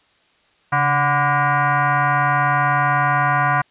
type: tone with frequency modulation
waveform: sine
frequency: 140 Hz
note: C#3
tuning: 18 cents sharp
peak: -14 dBFS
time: 0.72-3.62 s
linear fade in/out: 10 ms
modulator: 436 Hz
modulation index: 3.6
effects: white hiss -58 dBFS RMS until 3.7 s + resampled to 8000 Hz